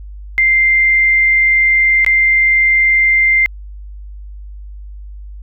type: tone with dropouts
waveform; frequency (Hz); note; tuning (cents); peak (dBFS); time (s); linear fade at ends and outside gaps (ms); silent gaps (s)
sine; 2093; C7; 0; -8; 0.38-3.46; 0; 2.047-2.064
effects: added 50 Hz sine -28 dBFS peak until 5.42 s